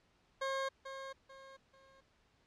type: tone with echo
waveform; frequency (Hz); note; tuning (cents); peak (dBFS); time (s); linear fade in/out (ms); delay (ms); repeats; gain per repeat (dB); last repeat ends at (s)
20% pulse; 538; C5; +48; -30; 0.41-0.69; 10; 440; 3; -9; 2.01
effects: pink hiss -72 dBFS RMS until 2.46 s + low-pass 5000 Hz 12 dB/octave